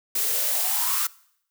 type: noise with high-pass filter sweep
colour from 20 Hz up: blue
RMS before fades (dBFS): -24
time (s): 0.15-1.07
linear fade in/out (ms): 5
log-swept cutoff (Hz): 360 to 1300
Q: 6.9
effects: noise-tail reverb RT60 0.7 s tail -22 dB re dry